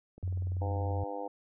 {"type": "click train", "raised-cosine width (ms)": 2, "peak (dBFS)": -37, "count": 16, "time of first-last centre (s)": [0.18, 0.908], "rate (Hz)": 20.6}
{"type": "tone", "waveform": "sine", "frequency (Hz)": 91.3, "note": "F#2", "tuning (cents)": -23, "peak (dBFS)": -30, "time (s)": [0.23, 1.04], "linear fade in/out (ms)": 5}
{"type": "harmonic tone", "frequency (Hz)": 100.8, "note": "G2", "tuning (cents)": 49, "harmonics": [3, 4, 5, 6, 7, 8, 9], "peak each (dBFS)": [-43, -48, -39, -48, -43, -42, -46], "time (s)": [0.61, 1.28], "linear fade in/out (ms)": 10}
{"effects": []}